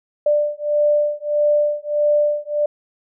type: beating tone pair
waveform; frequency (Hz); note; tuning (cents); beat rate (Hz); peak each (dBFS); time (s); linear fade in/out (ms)
sine; 591 / 592.6; D5 / D5; +11 / +15; 1.6; -18 / -18; 0.26-2.66; 5
effects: none